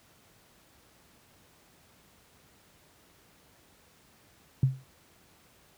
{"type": "tone with exponential decay", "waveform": "sine", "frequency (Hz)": 131.8, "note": "C3", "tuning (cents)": 13, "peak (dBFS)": -16, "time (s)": [4.63, 4.84], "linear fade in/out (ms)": 2, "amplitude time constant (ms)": 44, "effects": ["pink hiss -61 dBFS RMS until 5.77 s", "high-pass 60 Hz 12 dB/octave"]}